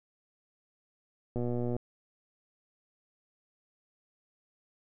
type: click train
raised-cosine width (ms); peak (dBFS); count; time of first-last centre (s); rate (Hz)
2; -21; 50; 1.36-1.765; 121
effects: none